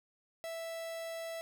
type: tone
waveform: 45% pulse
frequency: 659.3 Hz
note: E5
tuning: in tune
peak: -39 dBFS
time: 0.44-1.41 s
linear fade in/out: 0 ms
effects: none